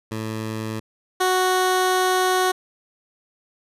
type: tone pair in turn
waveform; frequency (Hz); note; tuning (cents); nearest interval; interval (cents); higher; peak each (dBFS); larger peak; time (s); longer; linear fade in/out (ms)
15% pulse; 110 / 370; A2 / F#4; 0 / 0; octave + major sixth; 2100; second; -20 / -11; second; 0.11-0.8 / 1.2-2.52; second; 10
effects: resampled to 32000 Hz